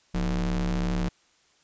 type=ring-modulated tone; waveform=square; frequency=69.1 Hz; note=C#2; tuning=5 cents flat; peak=-22 dBFS; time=0.14-1.09 s; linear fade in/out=10 ms; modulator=107 Hz; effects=white hiss -63 dBFS RMS until 1.63 s + resampled to 16000 Hz